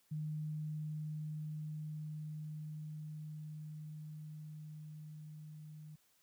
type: tone with level ramp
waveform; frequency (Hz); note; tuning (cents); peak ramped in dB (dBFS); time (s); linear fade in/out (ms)
sine; 153.2; D#3; -27; -37 to -49; 0.11-5.96; 10
effects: white hiss -73 dBFS RMS until 6.22 s